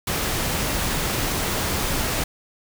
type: noise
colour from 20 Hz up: pink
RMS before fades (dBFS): -24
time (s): 0.07-2.24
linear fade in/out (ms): 5
effects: none